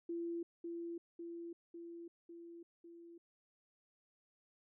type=tone with echo; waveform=sine; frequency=339.2 Hz; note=E4; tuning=50 cents sharp; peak=-38 dBFS; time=0.09-0.43 s; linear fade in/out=5 ms; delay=550 ms; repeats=5; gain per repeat=-3 dB; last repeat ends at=3.18 s; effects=none